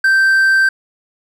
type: tone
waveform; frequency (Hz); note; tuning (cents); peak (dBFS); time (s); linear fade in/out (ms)
triangle; 1562; G6; -7; -7; 0.04-0.69; 5
effects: none